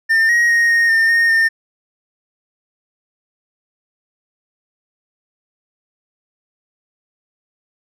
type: tone with pitch steps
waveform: triangle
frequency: 1803 / 1888 / 1868 / 1857 / 1811 / 1846 / 1813 Hz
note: A6 / A#6 / A#6 / A#6 / A6 / A#6 / A#6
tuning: +42 / +22 / +3 / -7 / +49 / -17 / -49 cents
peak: -9 dBFS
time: 0.09-1.49 s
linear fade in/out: 20 ms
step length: 200 ms
effects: none